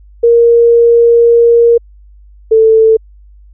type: tone pair in turn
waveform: sine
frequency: 468.5 / 443.7 Hz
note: A#4 / A4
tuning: +9 / +14 cents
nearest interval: minor second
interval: 95 cents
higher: first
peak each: -3 dBFS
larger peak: neither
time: 0.23-1.78 / 2.51-2.97 s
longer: first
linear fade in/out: 10 ms
effects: added 50 Hz sine -36 dBFS peak until 3.53 s